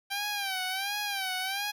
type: tone with vibrato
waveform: 10% pulse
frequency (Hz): 784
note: G5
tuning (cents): 0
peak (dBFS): -22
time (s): 0.1-1.72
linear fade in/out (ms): 20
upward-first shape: sine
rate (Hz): 1.4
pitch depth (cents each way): 100
effects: none